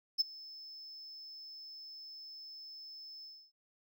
triangle tone with ADSR envelope, 5250 Hz, E8, 8 cents flat, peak -23 dBFS, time 0.18-3.52 s, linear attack 26 ms, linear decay 17 ms, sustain -23 dB, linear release 280 ms, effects none

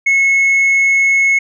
sine tone, 2186 Hz, C#7, 25 cents flat, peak -6 dBFS, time 0.06-1.39 s, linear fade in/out 10 ms, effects tanh soft clip ceiling -8 dBFS

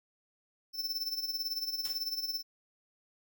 square tone with tremolo, 5320 Hz, E8, 15 cents sharp, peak -31 dBFS, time 0.73-2.43 s, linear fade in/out 50 ms, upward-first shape sine, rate 18 Hz, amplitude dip 70%
white noise with exponential decay, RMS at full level -41 dBFS, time 1.85-2.11 s, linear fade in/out 1 ms, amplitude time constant 55 ms
effects none

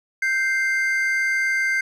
triangle tone pair together, 1565.8 / 2093 Hz, G6 / C7, -2 / 0 cents, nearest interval perfect fourth, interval 502 cents, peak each -20 / -20 dBFS, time 0.22-1.81 s, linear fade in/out 5 ms, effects none

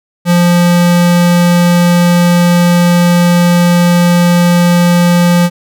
square tone, 174.61 Hz, F3, in tune, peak -6 dBFS, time 0.25-5.5 s, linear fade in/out 50 ms, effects none

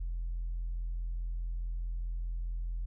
sine tone, 42.38 Hz, E1, 49 cents sharp, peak -31 dBFS, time 0-2.86 s, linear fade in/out 10 ms, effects tanh soft clip ceiling -30 dBFS

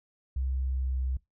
sine tone with pitch glide, 65.41 to 64.55 Hz, C2 to C2, 0 to -23 cents, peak -27 dBFS, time 0.36-1.17 s, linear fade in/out 5 ms, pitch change -23 cents, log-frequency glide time 0.61-1.06 s, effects noise-tail reverb RT60 0.2 s tail -23 dB re dry

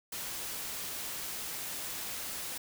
white noise, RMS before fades -39 dBFS, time 0.12-2.58 s, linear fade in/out 5 ms, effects none

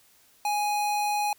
square tone, 830.6 Hz, G#5, in tune, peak -25 dBFS, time 0.45-1.33 s, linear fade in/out 2 ms, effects white hiss -60 dBFS RMS until 1.38 s

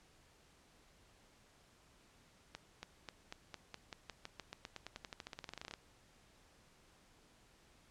accelerating click train, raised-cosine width 0.2 ms, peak -28 dBFS, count 30, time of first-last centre 2.55-5.738 s, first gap 280 ms, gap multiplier 0.92, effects pink hiss -67 dBFS RMS until 7.9 s + low-pass 9000 Hz 12 dB/octave

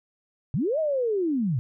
sine linear two-way sweep, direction up then down, 110 to 649 to 110 Hz, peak -22 dBFS, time 0.54-1.59 s, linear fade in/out 0 ms, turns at 0.79 s, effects none

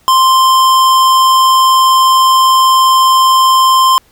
sine tone with hard clipping, 1046.5 Hz, C6, in tune, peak -7 dBFS, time 0.08-3.98 s, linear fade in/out 0 ms, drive 18 dB, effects pink hiss -50 dBFS RMS until 4.11 s

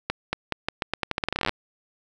accelerating click train, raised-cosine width 0.3 ms, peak -8 dBFS, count 21, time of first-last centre 0.1-1.494 s, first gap 230 ms, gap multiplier 0.84, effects none

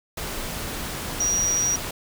sine tone in noise, 5760 Hz, F#8, 47 cents flat, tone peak -20 dBFS, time 1.2-1.76 s, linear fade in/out 5 ms, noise pink, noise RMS -31 dBFS, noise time 0.17-1.91 s, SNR +8 dB, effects none

